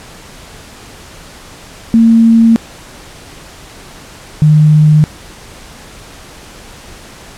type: tone pair in turn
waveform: sine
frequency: 227.8 / 152.56 Hz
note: A#3 / D#3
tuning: -40 / -34 cents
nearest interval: perfect fifth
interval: 694 cents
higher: first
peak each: -3 dBFS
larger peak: neither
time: 1.94-2.56 / 4.42-5.04 s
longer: neither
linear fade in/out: 0 ms
effects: pink hiss -34 dBFS RMS until 7.37 s + low-pass 10000 Hz 12 dB/octave